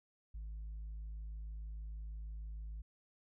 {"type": "tone", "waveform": "sine", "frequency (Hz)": 53.2, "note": "G#1", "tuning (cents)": 42, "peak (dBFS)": -40, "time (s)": [0.34, 2.82], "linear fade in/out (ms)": 10, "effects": ["tanh soft clip ceiling -41 dBFS"]}